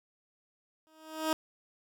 15% pulse tone with exponential growth, 315.2 Hz, D#4, 23 cents sharp, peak -19 dBFS, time 0.87-1.33 s, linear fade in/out 0 ms, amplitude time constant 100 ms, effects none

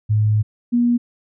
sine tone pair in turn, 106.8 / 239.8 Hz, G#2 / A#3, +49 / +49 cents, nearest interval octave + major second, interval 1400 cents, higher second, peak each -13 dBFS, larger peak neither, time 0.09-0.43 / 0.72-0.98 s, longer first, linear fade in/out 20 ms, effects none

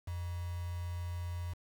sine tone with quantisation, 87.31 Hz, F2, in tune, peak -36 dBFS, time 0.07-1.54 s, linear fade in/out 10 ms, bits 8, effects none

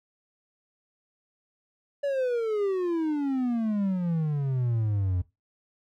triangle exponential sweep, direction down, 576 to 87.31 Hz, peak -22 dBFS, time 2.03-5.22 s, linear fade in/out 10 ms, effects noise-tail reverb RT60 0.2 s tail -17 dB re dry

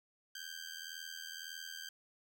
15% pulse ring-modulated tone, 1574 Hz, G6, 7 cents sharp, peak -35 dBFS, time 0.35-1.89 s, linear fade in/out 2 ms, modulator 40.9 Hz, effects none

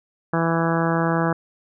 harmonic tone, 165.7 Hz, E3, 9 cents sharp, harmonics 1 / 2 / 3 / 4 / 5 / 6 / 7 / 8 / 9 / 10, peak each -22 / -25 / -27 / -28 / -29 / -30 / -30 / -31 / -32 / -32 dBFS, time 0.33-1.33 s, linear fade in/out 5 ms, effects none

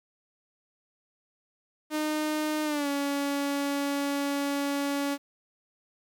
sawtooth tone with pitch glide, 306.2 to 282.4 Hz, D#4 to C#4, -28 to +32 cents, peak -23 dBFS, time 1.9-5.18 s, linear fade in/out 50 ms, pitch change -140 cents, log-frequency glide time 2.64-2.88 s, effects 10-bit

